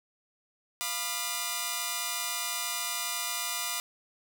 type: chord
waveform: 5% pulse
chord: B diminished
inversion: second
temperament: equal with one note detuned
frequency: 698.5 / 987.8 / 1204.2 Hz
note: F5 / B5 / D6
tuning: 0 / 0 / +43 cents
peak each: -26 / -23 / -22 dBFS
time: 0.81-3.8 s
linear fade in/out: 0 ms
effects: none